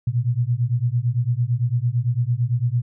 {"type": "beating tone pair", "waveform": "sine", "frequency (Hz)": [116.54, 125.44], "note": ["A#2", "B2"], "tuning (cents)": [0, 27], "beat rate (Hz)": 8.9, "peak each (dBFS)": -21, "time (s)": [0.07, 2.82], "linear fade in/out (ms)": 5, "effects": []}